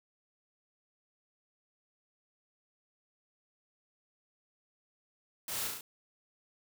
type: noise with echo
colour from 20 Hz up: white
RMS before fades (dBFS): -39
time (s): 5.48-5.67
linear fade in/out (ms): 2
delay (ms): 35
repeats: 4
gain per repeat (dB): -2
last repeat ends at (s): 5.81
effects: none